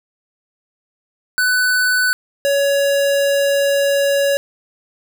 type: tone pair in turn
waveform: square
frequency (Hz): 1497 / 560.7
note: F#6 / C#5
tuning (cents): +20 / +20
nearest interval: octave + perfect fourth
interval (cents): 1700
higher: first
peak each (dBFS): -14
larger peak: neither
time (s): 1.38-2.13 / 2.45-4.37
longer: second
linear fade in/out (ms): 0
effects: none